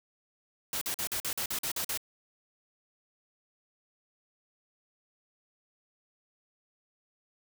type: noise bursts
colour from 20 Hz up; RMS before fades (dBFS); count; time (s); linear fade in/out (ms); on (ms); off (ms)
white; -33; 10; 0.73-1.975; 2; 84; 45
effects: none